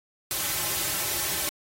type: noise with comb filter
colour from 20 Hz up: white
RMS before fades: -28 dBFS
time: 0.31-1.49 s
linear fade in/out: 0 ms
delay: 4.2 ms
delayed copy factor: -0.95
effects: AAC 48 kbps